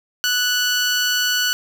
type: tone with amplitude modulation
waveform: 15% pulse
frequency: 1480 Hz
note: F#6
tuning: in tune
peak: -9 dBFS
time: 0.24-1.53 s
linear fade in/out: 0 ms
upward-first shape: sine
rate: 221 Hz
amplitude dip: 30%
effects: none